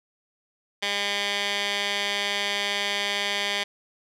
15% pulse tone with band-pass filter, 202.2 Hz, G#3, 46 cents flat, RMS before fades -27 dBFS, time 0.82-3.64 s, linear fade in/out 10 ms, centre 3000 Hz, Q 1.7, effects none

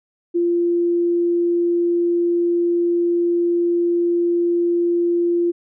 sine tone, 345.3 Hz, F4, 20 cents flat, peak -15 dBFS, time 0.34-5.52 s, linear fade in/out 20 ms, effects none

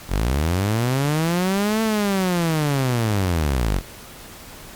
sawtooth linear two-way sweep, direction up then down, 41 to 224.2 to 41 Hz, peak -14 dBFS, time 0.08-3.82 s, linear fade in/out 50 ms, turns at 1.82 s, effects pink hiss -40 dBFS RMS until 4.75 s + MP3 96 kbps

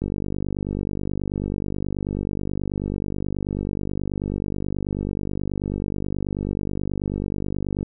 click train, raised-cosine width 3 ms, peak -13 dBFS, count 386, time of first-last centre 0.02-7.829 s, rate 49.3 Hz, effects none

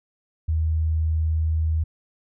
sine tone, 79.5 Hz, D#2, 38 cents sharp, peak -19 dBFS, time 0.48-1.84 s, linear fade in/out 10 ms, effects none

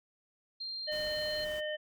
sine tone, 4186 Hz, C8, in tune, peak -37 dBFS, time 0.6-1.45 s, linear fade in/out 10 ms
harmonic tone, 609 Hz, D#5, 37 cents flat, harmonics 1 / 3 / 5, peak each -35 / -40 / -42 dBFS, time 0.87-1.77 s, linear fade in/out 20 ms
pink noise, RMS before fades -49 dBFS, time 0.91-1.61 s, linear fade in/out 20 ms
effects none

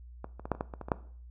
clicks, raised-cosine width 1 ms, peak -24 / -30 / -24 / -13 / -29 / -17 / -26 / -25 / -25 / -11 dBFS, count 10, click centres 0.244 / 0.396 / 0.455 / 0.517 / 0.55 / 0.609 / 0.738 / 0.813 / 0.885 / 0.918 s, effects noise-tail reverb RT60 0.5 s tail -18 dB re dry + added 60 Hz sine -46 dBFS peak until 1.3 s

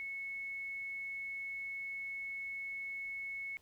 sine tone, 2200 Hz, C#7, 14 cents flat, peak -39 dBFS, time 0-3.57 s, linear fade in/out 0 ms, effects pink hiss -69 dBFS RMS until 3.61 s

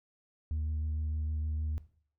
sine tone with vibrato, 77.1 Hz, D#2, 15 cents flat, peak -28 dBFS, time 0.51-1.78 s, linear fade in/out 0 ms, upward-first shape sine, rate 6.5 Hz, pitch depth 12 cents each way, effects noise-tail reverb RT60 0.5 s tail -17 dB re dry + tanh soft clip ceiling -29 dBFS

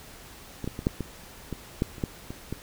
clicks, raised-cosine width 3 ms, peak -20 / -17 / -21 / -9 / -17 / -19 / -10 / -29 / -13 / -23 / -18 dBFS, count 11, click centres 0.643 / 0.676 / 0.791 / 0.869 / 1.007 / 1.527 / 1.821 / 1.982 / 2.038 / 2.305 / 2.526 s, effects pink hiss -47 dBFS RMS until 2.62 s

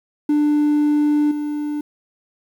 triangle tone with level steps, 296.5 Hz, D4, 17 cents sharp, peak -11 / -19 dBFS, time 0.29-1.81 s, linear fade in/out 5 ms, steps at 1.31 s, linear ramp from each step 5 ms, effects tanh soft clip ceiling -7 dBFS + 8-bit

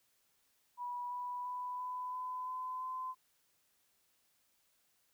sine tone with pitch steps, 977 / 984.9 / 992.9 / 1001 / 1009.1 / 1017.3 / 1025.6 Hz, B5 / B5 / B5 / B5 / B5 / C6 / C6, -19 / -5 / +9 / +23 / +37 / -49 / -35 cents, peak -38 dBFS, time 0.77-3.15 s, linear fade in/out 50 ms, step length 340 ms, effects white hiss -75 dBFS RMS until 5.13 s

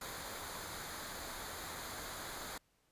pink noise with comb filter, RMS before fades -45 dBFS, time 0.01-2.58 s, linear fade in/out 5 ms, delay 0.36 ms, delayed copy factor -0.6, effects pink hiss -75 dBFS RMS until 2.91 s + resampled to 32000 Hz

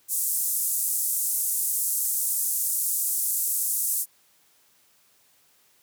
white band-pass noise, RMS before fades -26 dBFS, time 0.08-4.06 s, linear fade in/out 50 ms, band 7900 to 14000 Hz, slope 24 dB/octave, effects white hiss -62 dBFS RMS until 5.82 s + high-pass 80 Hz 12 dB/octave

